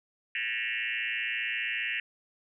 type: tone with frequency modulation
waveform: sine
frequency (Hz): 2284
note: D7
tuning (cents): -49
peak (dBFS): -29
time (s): 0.35-2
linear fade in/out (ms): 2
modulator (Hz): 115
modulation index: 5
effects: none